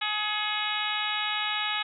harmonic tone with a mistuned harmonic, 421.2 Hz, G#4, 24 cents sharp, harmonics 2 / 3 / 4 / 5 / 6 / 7 / 8 / 9, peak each -35 / -35 / -35 / -35 / -35 / -35 / -35 / -35 dBFS, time 0.01-1.83 s, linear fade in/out 10 ms, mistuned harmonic 5, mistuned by +45 cents, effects none

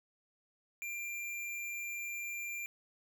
square tone, 2378 Hz, D7, 21 cents sharp, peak -39 dBFS, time 0.82-2.66 s, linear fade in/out 0 ms, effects none

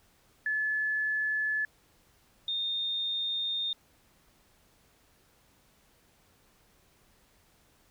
sine tone pair in turn, 1724 / 3653 Hz, A6 / A#7, -36 / -36 cents, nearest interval octave + minor second, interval 1300 cents, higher second, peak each -27 / -29 dBFS, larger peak first, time 0.46-1.65 / 2.48-3.73 s, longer second, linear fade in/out 2 ms, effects pink hiss -65 dBFS RMS until 7.9 s

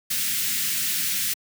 white band-stop noise, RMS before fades -25 dBFS, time 0.1-1.34 s, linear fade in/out 10 ms, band 230 to 1700 Hz, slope 24 dB/octave, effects high-pass 150 Hz 12 dB/octave

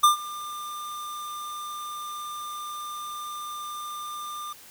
square tone with ADSR envelope, 1197 Hz, D6, 33 cents sharp, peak -13 dBFS, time 0.03-4.53 s, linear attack 11 ms, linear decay 120 ms, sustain -21 dB, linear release 6 ms, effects white hiss -49 dBFS RMS until 4.7 s

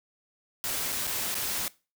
white noise with dropouts, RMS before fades -31 dBFS, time 0.64-1.68 s, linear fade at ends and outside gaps 0 ms, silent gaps 0.922-0.926 / 1.07-1.075 / 1.344-1.352 s, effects noise-tail reverb RT60 0.3 s tail -20 dB re dry

